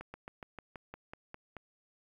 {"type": "slowing click train", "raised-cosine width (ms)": 0.5, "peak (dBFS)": -29, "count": 10, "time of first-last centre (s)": [0.01, 1.567], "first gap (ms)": 130, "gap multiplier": 1.07, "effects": ["10-bit"]}